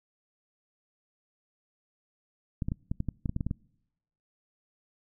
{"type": "clicks", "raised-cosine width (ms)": 5, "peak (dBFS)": -18, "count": 12, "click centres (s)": [2.622, 2.685, 2.719, 2.915, 3.004, 3.087, 3.258, 3.294, 3.364, 3.408, 3.466, 3.511], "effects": ["noise-tail reverb RT60 0.9 s tail -26 dB re dry"]}